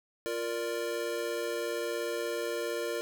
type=chord; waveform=square; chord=Bb major; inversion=second; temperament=equal; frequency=349.2 / 466.2 / 587.3 Hz; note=F4 / Bb4 / D5; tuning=0 / 0 / 0 cents; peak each=-38 / -35 / -38 dBFS; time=0.26-3.01 s; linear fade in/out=0 ms; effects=none